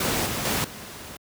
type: noise with level steps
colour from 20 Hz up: pink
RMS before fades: -24 / -28 / -24 / -39 dBFS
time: 0-1.17 s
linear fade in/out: 5 ms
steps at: 0.26 / 0.45 / 0.64 s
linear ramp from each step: 5 ms
effects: high-pass 80 Hz 12 dB/octave